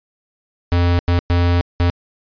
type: tone bursts at uneven times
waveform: square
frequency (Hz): 87.31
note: F2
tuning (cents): 0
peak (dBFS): -13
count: 4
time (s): 0.72-0.99 / 1.08-1.19 / 1.3-1.61 / 1.8-1.9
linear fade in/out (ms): 0
effects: resampled to 11025 Hz